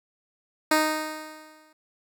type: tone with exponential decay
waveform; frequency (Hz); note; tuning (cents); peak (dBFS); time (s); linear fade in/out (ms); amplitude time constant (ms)
10% pulse; 310; D#4; -6; -9; 0.71-1.73; 5; 220
effects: none